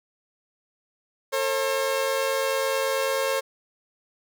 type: tone pair together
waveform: sawtooth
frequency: 449.8 / 539 Hz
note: A4 / C#5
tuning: +38 / -49 cents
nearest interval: minor third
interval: 313 cents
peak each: -25 / -20 dBFS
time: 1.32-3.41 s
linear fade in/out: 20 ms
effects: none